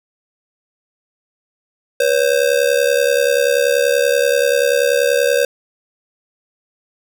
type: ring-modulated tone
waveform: square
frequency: 523.3 Hz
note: C5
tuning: in tune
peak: -10 dBFS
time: 2-5.45 s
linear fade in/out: 2 ms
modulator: 35.2 Hz
effects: none